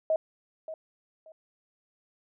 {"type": "tone with echo", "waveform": "sine", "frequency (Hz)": 635, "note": "D#5", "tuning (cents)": 35, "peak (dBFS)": -22, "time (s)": [0.1, 0.16], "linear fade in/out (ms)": 2, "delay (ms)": 580, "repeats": 2, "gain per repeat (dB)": -13, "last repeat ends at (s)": 1.32, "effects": []}